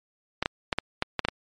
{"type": "clicks", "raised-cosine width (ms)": 0.3, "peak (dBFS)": -8, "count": 8, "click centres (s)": [0.426, 0.459, 0.728, 0.786, 1.024, 1.193, 1.25, 1.286], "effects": ["MP3 48 kbps"]}